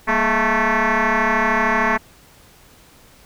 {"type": "tone with frequency modulation", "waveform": "sine", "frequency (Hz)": 423.4, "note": "G#4", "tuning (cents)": 33, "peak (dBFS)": -13, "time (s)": [0.07, 1.98], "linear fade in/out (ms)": 20, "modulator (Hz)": 220, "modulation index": 7.7, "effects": ["tanh soft clip ceiling -12 dBFS", "pink hiss -49 dBFS RMS until 3.25 s"]}